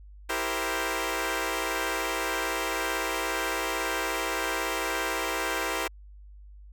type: chord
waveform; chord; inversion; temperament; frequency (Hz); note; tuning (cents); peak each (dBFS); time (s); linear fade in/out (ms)
10% pulse; C dominant seventh; first; equal; 329.6 / 392 / 466.2 / 523.3; E4 / G4 / Bb4 / C5; 0 / 0 / 0 / 0; -25; 0.29-5.88; 10
effects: added 50 Hz sine -45 dBFS peak until 6.72 s